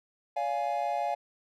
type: chord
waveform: triangle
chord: D diminished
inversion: none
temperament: equal with one note detuned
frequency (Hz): 572.9 / 698.5 / 830.6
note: D5 / F5 / Ab5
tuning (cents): -43 / 0 / 0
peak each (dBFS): -33 / -29 / -30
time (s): 0.36-1.15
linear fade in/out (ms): 10
effects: none